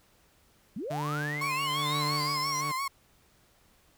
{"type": "linear sweep", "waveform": "sine", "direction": "up", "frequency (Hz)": [164.81, 5850], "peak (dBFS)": -33, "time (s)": [0.76, 2.61], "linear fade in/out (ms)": 5}
{"type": "tone with tremolo", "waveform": "sawtooth", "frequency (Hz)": 148, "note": "D3", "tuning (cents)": 14, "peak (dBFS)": -27, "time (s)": [0.9, 2.72], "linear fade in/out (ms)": 10, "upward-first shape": "sine", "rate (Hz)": 1.1, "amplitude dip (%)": 65}
{"type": "tone with vibrato", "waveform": "35% pulse", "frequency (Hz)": 1073, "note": "C6", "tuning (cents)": 43, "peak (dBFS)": -28, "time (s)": [1.41, 2.88], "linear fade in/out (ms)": 5, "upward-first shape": "sine", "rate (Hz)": 5.8, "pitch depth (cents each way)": 73}
{"effects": ["pink hiss -64 dBFS RMS until 3.97 s"]}